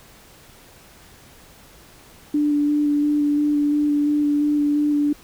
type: tone with vibrato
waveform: sine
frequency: 293.7 Hz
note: D4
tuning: in tune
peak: -16 dBFS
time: 2.34-5.13 s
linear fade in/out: 5 ms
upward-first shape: square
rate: 2.9 Hz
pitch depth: 11 cents each way
effects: pink hiss -48 dBFS RMS until 5.23 s